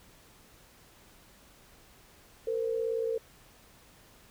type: tone pair together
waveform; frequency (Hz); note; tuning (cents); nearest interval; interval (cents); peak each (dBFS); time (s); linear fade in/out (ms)
sine; 454.2 / 512; A#4 / C5; -45 / -38; major second; 207; -29 / -35; 2.47-3.18; 5
effects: pink hiss -58 dBFS RMS until 4.3 s